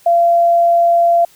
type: tone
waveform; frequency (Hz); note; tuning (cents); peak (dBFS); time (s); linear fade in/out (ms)
sine; 685; F5; -34; -8; 0.06-1.25; 5
effects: white hiss -48 dBFS RMS until 1.35 s